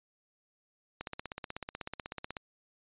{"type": "click train", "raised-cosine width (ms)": 0.3, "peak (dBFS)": -22, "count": 23, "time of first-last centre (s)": [1.01, 2.368], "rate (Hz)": 16.2, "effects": ["resampled to 8000 Hz"]}